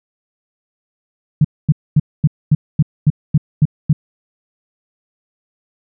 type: tone bursts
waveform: sine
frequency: 150.7 Hz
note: D3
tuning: 45 cents sharp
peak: -6 dBFS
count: 10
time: 1.41-3.93 s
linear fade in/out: 5 ms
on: 36 ms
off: 240 ms
effects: none